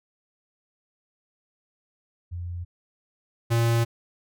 sine / square tone pair in turn, 87.31 / 116.31 Hz, F2 / A#2, 0 / -3 cents, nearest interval perfect fourth, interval 497 cents, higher second, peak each -30 / -20 dBFS, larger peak second, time 2.31-2.65 / 3.5-3.85 s, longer second, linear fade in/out 20 ms, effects none

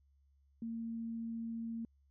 sine tone, 228.6 Hz, A#3, 34 cents flat, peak -38 dBFS, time 0.62-1.85 s, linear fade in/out 2 ms, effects added 69 Hz sine -67 dBFS peak until 2.1 s

